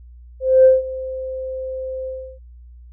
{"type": "tone with ADSR envelope", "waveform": "sine", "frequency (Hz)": 521, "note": "C5", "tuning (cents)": -7, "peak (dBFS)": -5, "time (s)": [0.4, 2.39], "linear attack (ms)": 250, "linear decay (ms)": 170, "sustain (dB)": -19, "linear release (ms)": 320, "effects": ["tanh soft clip ceiling -1 dBFS", "added 60 Hz sine -39 dBFS peak until 2.92 s"]}